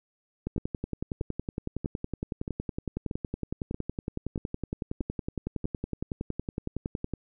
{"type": "two click trains", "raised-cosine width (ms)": 3, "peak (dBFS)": [-18, -20], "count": [73, 9], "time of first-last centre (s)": [[0.47, 7.137], [0.58, 5.643]], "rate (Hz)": [10.8, 1.58], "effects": []}